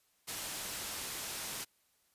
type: low-pass noise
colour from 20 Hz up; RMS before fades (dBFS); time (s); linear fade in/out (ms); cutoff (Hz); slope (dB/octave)
white; -41; 0.27-1.65; 20; 12000; 12
effects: white hiss -73 dBFS RMS until 2.14 s + resampled to 32000 Hz

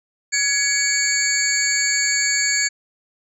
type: tone cluster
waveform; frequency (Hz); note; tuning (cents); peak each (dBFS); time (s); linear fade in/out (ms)
sine; 1677 / 2247 / 4489 / 6760 / 7350; G#6 / C#7 / C#8 / G#8 / A#8; +16 / +23 / +21 / +30 / -25; -23; 0.32-2.69; 20
effects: tanh soft clip ceiling -7 dBFS

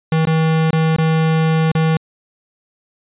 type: tone with dropouts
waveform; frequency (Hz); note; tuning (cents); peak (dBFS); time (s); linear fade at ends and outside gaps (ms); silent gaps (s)
square; 160; D#3; +49; -13; 0.12-1.97; 2; 0.254-0.271 / 0.707-0.73 / 0.964-0.984 / 1.717-1.751
effects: resampled to 8000 Hz

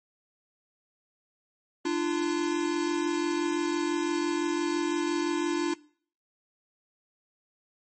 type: tone pair together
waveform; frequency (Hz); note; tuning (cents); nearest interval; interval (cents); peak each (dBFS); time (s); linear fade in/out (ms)
square; 297.3 / 343.2; D4 / F4; +21 / -30; major second; 249; -30 / -29; 1.85-5.74; 5
effects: noise-tail reverb RT60 0.5 s tail -21 dB re dry + MP3 32 kbps

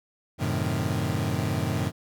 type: chord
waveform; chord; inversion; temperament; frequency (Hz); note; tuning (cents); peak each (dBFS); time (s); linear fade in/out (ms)
30% pulse; F# diminished seventh; none; equal with one note detuned; 93.3 / 110 / 130.81 / 155.56; F#2 / A2 / C3 / Eb3; +15 / 0 / 0 / 0; -28; 0.38-1.92; 50
effects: none

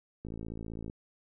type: click train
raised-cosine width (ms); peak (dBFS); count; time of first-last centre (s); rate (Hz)
3; -28; 37; 0.25-0.899; 55.5
effects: none

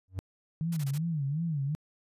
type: tone with exponential growth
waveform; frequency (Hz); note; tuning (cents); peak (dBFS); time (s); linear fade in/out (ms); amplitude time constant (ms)
triangle; 93.6; F#2; +20; -25; 0.08-0.19; 0; 22
type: tone with vibrato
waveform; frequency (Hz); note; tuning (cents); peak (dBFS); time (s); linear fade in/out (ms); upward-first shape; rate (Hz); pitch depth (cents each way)
sine; 152.2; D#3; -38; -28; 0.61-1.75; 0; sine; 2.7; 190
type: noise bursts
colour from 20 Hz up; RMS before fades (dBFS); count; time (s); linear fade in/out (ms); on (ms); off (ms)
white; -44; 4; 0.72-0.981; 5; 48; 23
effects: resampled to 32000 Hz

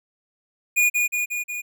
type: tone with echo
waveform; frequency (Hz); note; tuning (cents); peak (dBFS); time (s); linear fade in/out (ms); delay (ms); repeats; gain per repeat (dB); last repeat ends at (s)
square; 2445; D#7; -31; -16; 0.76-0.9; 20; 180; 4; -3; 1.62
effects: none

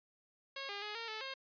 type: tone with pitch steps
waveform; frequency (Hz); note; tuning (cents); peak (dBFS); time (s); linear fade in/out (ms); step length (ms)
5% pulse; 546 / 404.4 / 419.7 / 459.9 / 435.5 / 535; C#5 / G#4 / G#4 / A#4 / A4 / C5; -26 / -46 / +18 / -23 / -18 / +38; -29; 0.56-1.34; 5; 130
effects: resampled to 11025 Hz

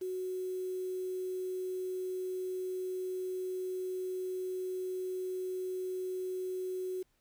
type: tone with quantisation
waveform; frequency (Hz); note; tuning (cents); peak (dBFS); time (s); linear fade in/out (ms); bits
sine; 370; F#4; 0; -34; 0.01-7.03; 10; 9
effects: pink hiss -75 dBFS RMS until 7.2 s

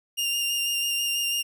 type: tone with vibrato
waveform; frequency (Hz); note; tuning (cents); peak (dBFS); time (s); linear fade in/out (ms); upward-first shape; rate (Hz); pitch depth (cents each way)
sawtooth; 2806; F7; +8; -21; 0.17-1.43; 20; square; 6.1; 13
effects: none

